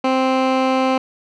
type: tone with low-pass filter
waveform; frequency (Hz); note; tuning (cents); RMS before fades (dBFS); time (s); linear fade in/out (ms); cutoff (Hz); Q
15% pulse; 261.6; C4; 0; -17; 0.04-0.98; 5; 3200; 0.7
effects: none